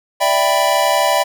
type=chord; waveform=square; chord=E minor seventh; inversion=third; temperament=equal; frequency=587.3 / 659.3 / 784 / 987.8 Hz; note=D5 / E5 / G5 / B5; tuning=0 / 0 / 0 / 0 cents; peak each=-19 dBFS; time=0.2-1.24 s; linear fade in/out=20 ms; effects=none